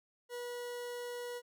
40% pulse tone, 485.1 Hz, B4, 31 cents flat, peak -39 dBFS, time 0.29-1.42 s, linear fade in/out 50 ms, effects none

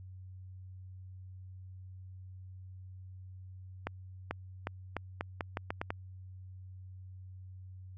accelerating click train, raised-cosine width 0.5 ms, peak -19 dBFS, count 10, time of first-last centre 3.87-5.905 s, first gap 440 ms, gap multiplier 0.82, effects added 93 Hz sine -46 dBFS peak until 7.97 s

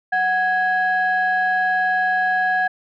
sine tone pair together, 740 / 1661.2 Hz, F#5 / G#6, 0 / 0 cents, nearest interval octave + major second, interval 1400 cents, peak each -18 dBFS, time 0.12-2.68 s, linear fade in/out 10 ms, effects tanh soft clip ceiling -11 dBFS

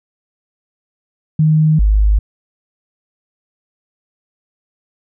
sine tone pair in turn, 155.56 / 51.82 Hz, D#3 / G#1, 0 / -3 cents, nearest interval octave + perfect fifth, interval 1903 cents, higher first, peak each -8 dBFS, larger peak neither, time 1.39-1.79 / 1.79-2.19 s, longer neither, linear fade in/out 5 ms, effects none

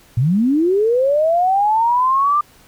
sine linear sweep, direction up, 109 to 1200 Hz, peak -12 dBFS, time 0.17-2.41 s, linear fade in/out 5 ms, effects pink hiss -49 dBFS RMS until 2.67 s

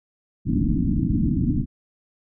white low-pass noise, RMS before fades -21 dBFS, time 0.45-1.66 s, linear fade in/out 50 ms, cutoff 310 Hz, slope 96 dB/octave, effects none

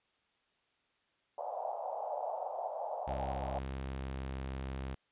white band-pass noise, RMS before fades -39 dBFS, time 1.38-3.59 s, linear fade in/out 2 ms, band 580 to 820 Hz, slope 48 dB/octave
sawtooth tone with pitch glide, 66.7 to 66.28 Hz, C2 to C2, +34 to +23 cents, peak -34 dBFS, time 3.07-4.95 s, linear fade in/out 10 ms, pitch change -11 cents, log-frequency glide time 3.43-4.46 s
effects white hiss -75 dBFS RMS until 5.11 s + resampled to 8000 Hz

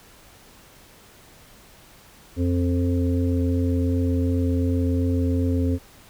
harmonic tone with a mistuned harmonic, 87.6 Hz, F2, 6 cents sharp, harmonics 1 / 3 / 5 / 6, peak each -21 / -23 / -31 / -35 dBFS, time 2.36-5.79 s, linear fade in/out 50 ms, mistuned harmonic 1, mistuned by -18 cents, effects pink hiss -50 dBFS RMS until 6.09 s

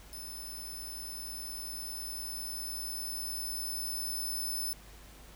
5% pulse tone with level ramp, 5270 Hz, E8, 1 cent flat, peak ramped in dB -36 to -27 dBFS, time 0.13-4.73 s, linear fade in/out 0 ms, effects added 50 Hz sine -53 dBFS peak until 5.35 s + pink hiss -55 dBFS RMS until 5.35 s

